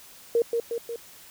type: tone with echo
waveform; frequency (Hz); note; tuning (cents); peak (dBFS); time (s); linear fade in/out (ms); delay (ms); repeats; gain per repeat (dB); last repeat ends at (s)
sine; 466.2; A#4; 0; -18; 0.35-0.42; 2; 180; 3; -4; 0.96
effects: white hiss -49 dBFS RMS until 1.3 s